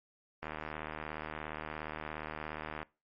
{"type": "click train", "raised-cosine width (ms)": 0.5, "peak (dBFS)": -24, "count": 186, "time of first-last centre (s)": [0.43, 2.829], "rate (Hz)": 77.1, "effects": ["noise-tail reverb RT60 0.3 s tail -22 dB re dry", "MP3 32 kbps"]}